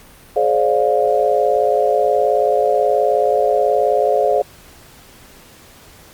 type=chord; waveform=sine; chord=D half-diminished seventh; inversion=second; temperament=just; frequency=422.9 / 528.6 / 587.3 / 704.8 Hz; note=Ab4 / C5 / D5 / F5; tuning=+31 / +18 / 0 / +16 cents; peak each=-18 dBFS; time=0.36-4.42 s; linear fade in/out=5 ms; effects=pink hiss -44 dBFS RMS until 6.13 s + Opus 48 kbps